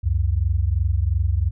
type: tone pair together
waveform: sine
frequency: 68.1 / 90.99 Hz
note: C#2 / F#2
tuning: -30 / -28 cents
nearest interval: perfect fourth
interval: 502 cents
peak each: -20 dBFS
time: 0.03-1.51 s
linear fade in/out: 20 ms
effects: none